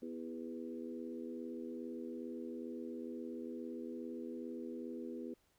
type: harmonic tone with a mistuned harmonic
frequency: 82.3 Hz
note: E2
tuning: 2 cents flat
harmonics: 3 / 4 / 5 / 6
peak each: -45 / -47 / -49 / -51 dBFS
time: 0.02-5.34 s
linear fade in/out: 5 ms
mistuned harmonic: 5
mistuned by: -21 cents
effects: pink hiss -75 dBFS RMS until 5.58 s